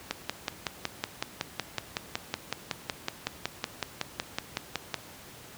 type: click train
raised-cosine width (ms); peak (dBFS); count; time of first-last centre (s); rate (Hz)
0.2; -11; 27; 0.11-4.943; 5.38
effects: pink hiss -48 dBFS RMS until 5.57 s + high-pass 80 Hz 12 dB/octave